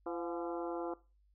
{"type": "harmonic tone with a mistuned harmonic", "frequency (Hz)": 170.2, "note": "F3", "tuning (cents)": -44, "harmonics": [2, 3, 4, 5, 6, 7, 8], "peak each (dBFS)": [-39, -43, -45, -47, -49, -50, -51], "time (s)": [0.06, 0.94], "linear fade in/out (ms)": 5, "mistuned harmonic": 4, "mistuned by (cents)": 65, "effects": ["noise-tail reverb RT60 0.3 s tail -19 dB re dry", "added 50 Hz sine -66 dBFS peak until 1.34 s"]}